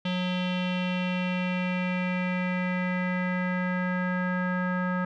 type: tone with low-pass filter sweep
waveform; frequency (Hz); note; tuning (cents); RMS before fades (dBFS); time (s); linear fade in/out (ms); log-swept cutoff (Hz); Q
square; 181.6; F#3; -32; -28; 0.05-5.05; 5; 3200 to 1500; 4.2
effects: none